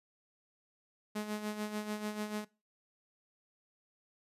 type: tone with tremolo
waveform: sawtooth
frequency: 211.3 Hz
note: G#3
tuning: 30 cents sharp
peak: -30 dBFS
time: 1.15-2.45 s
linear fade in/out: 10 ms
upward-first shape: sine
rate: 6.8 Hz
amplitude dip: 60%
effects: noise-tail reverb RT60 0.3 s tail -21 dB re dry + resampled to 32000 Hz